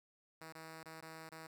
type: tone with dropouts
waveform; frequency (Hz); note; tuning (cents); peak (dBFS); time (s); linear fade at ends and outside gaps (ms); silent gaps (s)
5% pulse; 160.6; E3; -45; -38; 0.41-1.47; 5; 0.525-0.55 / 0.832-0.857 / 1.009-1.023 / 1.292-1.318
effects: none